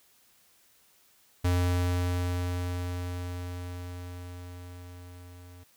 square tone with level ramp, 89 Hz, F2, 33 cents sharp, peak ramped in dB -23 to -48 dBFS, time 1.44-5.64 s, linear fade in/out 10 ms, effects white hiss -63 dBFS RMS until 5.76 s

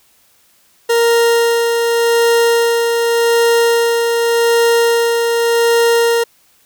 40% pulse tone with tremolo, 466.2 Hz, A#4, in tune, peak -8 dBFS, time 0.89-6.24 s, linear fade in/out 10 ms, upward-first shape sine, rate 0.86 Hz, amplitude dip 35%, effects white hiss -53 dBFS RMS until 6.65 s

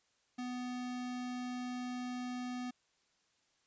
square tone, 248.5 Hz, B3, 11 cents sharp, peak -39 dBFS, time 0.38-2.71 s, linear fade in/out 10 ms, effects white hiss -75 dBFS RMS until 3.66 s + resampled to 16000 Hz

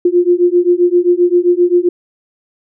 sine beating tone pair, 349.2 / 356.8 Hz, F4 / F4, 0 / +37 cents, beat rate 7.6 Hz, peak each -11 dBFS, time 0.05-1.89 s, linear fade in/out 5 ms, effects none

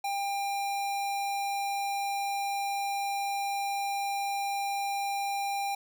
square tone, 798 Hz, G5, 31 cents sharp, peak -30 dBFS, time 0.04-5.75 s, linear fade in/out 5 ms, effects none

